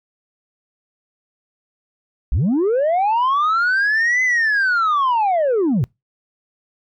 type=linear two-way sweep; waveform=sine; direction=up then down; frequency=42.6 to 2048 to 105.9 Hz; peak=-12 dBFS; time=2.32-5.84 s; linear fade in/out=0 ms; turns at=4.23 s; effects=noise-tail reverb RT60 0.2 s tail -26 dB re dry + tanh soft clip ceiling -13 dBFS